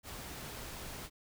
pink noise, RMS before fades -45 dBFS, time 0.03-1.1 s, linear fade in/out 50 ms, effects none

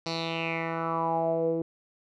10% pulse tone with low-pass filter sweep, 164.81 Hz, E3, in tune, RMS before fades -29 dBFS, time 0.06-1.62 s, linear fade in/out 2 ms, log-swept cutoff 4900 to 390 Hz, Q 5.1, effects none

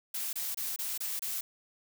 blue noise bursts, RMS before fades -35 dBFS, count 6, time 0.14-1.41 s, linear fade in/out 5 ms, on 190 ms, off 26 ms, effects none

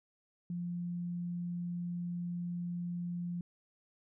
sine tone, 174.5 Hz, F3, 1 cent flat, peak -35 dBFS, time 0.5-3.41 s, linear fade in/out 2 ms, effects none

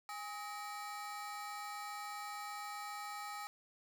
35% pulse ring-modulated tone, 1045 Hz, C6, 2 cents flat, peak -38 dBFS, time 0.09-3.47 s, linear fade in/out 0 ms, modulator 224 Hz, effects none

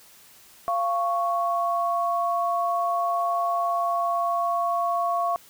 sine tone pair together, 690.9 / 1108.7 Hz, F5 / C#6, -19 / 0 cents, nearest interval minor sixth, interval 819 cents, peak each -24 / -25 dBFS, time 0.68-5.36 s, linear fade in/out 0 ms, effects white hiss -52 dBFS RMS until 5.49 s

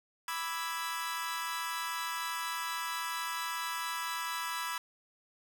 sawtooth chord, E dominant seventh, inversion second, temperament equal, 987.8 / 1174.7 / 1318.5 / 1661.2 Hz, B5 / D6 / E6 / G#6, 0 / 0 / 0 / 0 cents, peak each -34 / -40 / -36 / -38 dBFS, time 0.28-4.78 s, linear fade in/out 2 ms, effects none

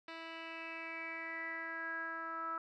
10% pulse tone with low-pass filter sweep, 328 Hz, E4, 9 cents flat, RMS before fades -43 dBFS, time 0.08-2.58 s, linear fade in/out 2 ms, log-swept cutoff 3300 to 1300 Hz, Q 7.8, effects none

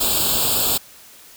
white noise with comb filter, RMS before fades -19 dBFS, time 0-0.78 s, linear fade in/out 10 ms, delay 0.25 ms, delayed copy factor +0.95, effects white hiss -45 dBFS RMS until 1.36 s

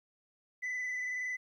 sine tone with frequency modulation, 2002 Hz, B6, 23 cents sharp, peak -31 dBFS, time 0.62-1.37 s, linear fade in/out 20 ms, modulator 21.7 Hz, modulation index 1.3, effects tanh soft clip ceiling -33 dBFS + 12-bit

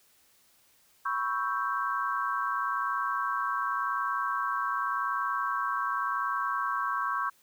sine chord, C# half-diminished seventh, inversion third, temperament equal, 987.8 / 1108.7 / 1318.5 / 1568 Hz, B5 / C#6 / E6 / G6, 0 / 0 / 0 / 0 cents, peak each -36 / -30 / -35 / -34 dBFS, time 1.05-7.3 s, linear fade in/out 10 ms, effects white hiss -64 dBFS RMS until 7.42 s

